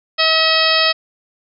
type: harmonic tone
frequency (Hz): 641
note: E5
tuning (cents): -49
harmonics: 1 / 2 / 3 / 4 / 5 / 6 / 7 / 8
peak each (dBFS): -20 / -20 / -20 / -20 / -20 / -20 / -20 / -20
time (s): 0.18-0.93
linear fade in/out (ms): 20
effects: none